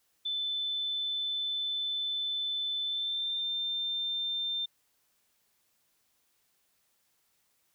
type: tone with pitch glide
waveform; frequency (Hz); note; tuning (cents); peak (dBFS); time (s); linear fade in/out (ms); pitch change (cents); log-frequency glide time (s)
sine; 3520 to 3600; A7 to A7; 0 to +39; -30; 0.25-4.66; 10; +39; 2.84-3.45
effects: white hiss -73 dBFS RMS until 7.74 s